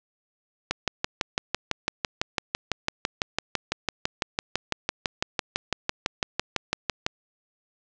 click train, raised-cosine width 0.2 ms, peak -6 dBFS, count 39, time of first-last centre 0.71-7.065 s, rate 5.98 Hz, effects low-pass 7000 Hz 12 dB/octave

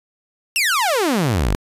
sawtooth exponential sweep, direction down, 2842 to 41.1 Hz, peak -12 dBFS, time 0.56-1.55 s, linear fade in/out 0 ms, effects resampled to 32000 Hz

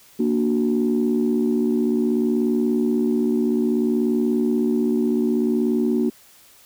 sine chord, Bb augmented, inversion none, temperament equal, 233.1 / 293.7 / 370 Hz, Bb3 / D4 / F#4, 0 / 0 / 0 cents, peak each -19 / -23 / -22 dBFS, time 0.19-6.1 s, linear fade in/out 10 ms, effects tanh soft clip ceiling -10 dBFS + white hiss -51 dBFS RMS until 6.65 s

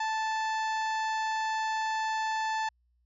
harmonic tone with a mistuned harmonic, 878 Hz, A5, 4 cents flat, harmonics 1 / 2 / 3 / 4 / 5 / 6 / 7 / 8, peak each -29 / -35 / -44 / -46 / -46 / -51 / -51 / -52 dBFS, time 0-2.69 s, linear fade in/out 5 ms, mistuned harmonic 6, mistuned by -47 cents, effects added 60 Hz sine -67 dBFS peak until 3.05 s

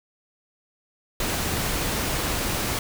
pink noise, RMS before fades -26 dBFS, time 1.2-2.79 s, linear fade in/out 2 ms, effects none

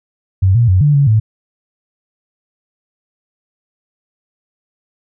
sine tone with pitch steps, 94.9 / 118.5 / 92.7 / 146.9 / 141.2 / 109.1 Hz, F#2 / A#2 / F#2 / D3 / C#3 / A2, +44 / +29 / +4 / +1 / +32 / -14 cents, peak -7 dBFS, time 0.42-1.2 s, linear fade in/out 10 ms, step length 130 ms, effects none

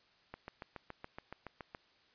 click train, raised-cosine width 0.5 ms, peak -29 dBFS, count 11, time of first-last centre 0.34-1.748 s, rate 7.1 Hz, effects white hiss -68 dBFS RMS until 2.14 s + resampled to 11025 Hz

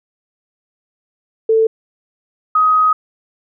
sine tone pair in turn, 444.8 / 1258.1 Hz, A4 / D#6, +19 / +19 cents, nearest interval octave + tritone, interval 1800 cents, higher second, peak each -9 dBFS, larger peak neither, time 1.49-1.67 / 2.55-2.93 s, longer second, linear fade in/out 5 ms, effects none

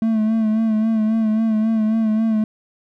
triangle tone with vibrato, 220 Hz, A3, in tune, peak -13 dBFS, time 0.02-2.44 s, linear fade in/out 2 ms, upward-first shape sine, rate 3.7 Hz, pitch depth 41 cents each way, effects none

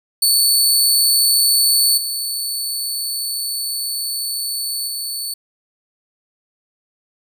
20% pulse tone with level steps, 4467 Hz, C#8, 12 cents sharp, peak -6 / -15 / -17 dBFS, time 0.22-5.34 s, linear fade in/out 5 ms, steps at 1.97 / 4.87 s, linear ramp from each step 10 ms, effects none

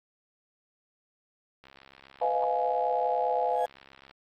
click train, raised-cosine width 0.3 ms, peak -35 dBFS, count 168, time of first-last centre 1.64-4.11 s, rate 67.6 Hz
sine chord, F half-diminished seventh, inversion second, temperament just, 502.9 / 628.6 / 698.5 / 838.1 Hz, Cb5 / Eb5 / F5 / Ab5, +31 / +18 / 0 / +16 cents, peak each -30 / -33 / -29 / -29 dBFS, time 2.21-3.66 s, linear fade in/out 10 ms
30% pulse tone with exponential growth, 1661.2 Hz, G#6, in tune, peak -39 dBFS, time 3.43-3.66 s, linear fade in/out 1 ms, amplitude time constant 49 ms
effects AAC 48 kbps

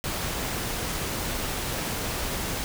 pink noise, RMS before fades -30 dBFS, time 0.04-2.64 s, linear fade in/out 0 ms, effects none

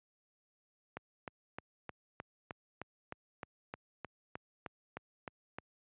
click train, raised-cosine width 0.5 ms, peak -26 dBFS, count 16, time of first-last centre 0.97-5.585 s, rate 3.25 Hz, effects high-pass 80 Hz 12 dB/octave + resampled to 8000 Hz

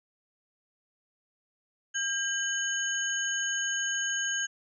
sine tone cluster, 1607 / 3007 / 6580 Hz, G6 / F#7 / G#8, +43 / +27 / -17 cents, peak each -31 / -34 / -32 dBFS, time 1.94-4.47 s, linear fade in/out 20 ms, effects none

